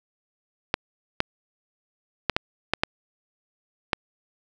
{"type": "clicks", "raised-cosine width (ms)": 0.3, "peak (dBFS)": -4, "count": 7, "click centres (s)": [0.741, 1.204, 2.297, 2.365, 2.736, 2.835, 3.932], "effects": []}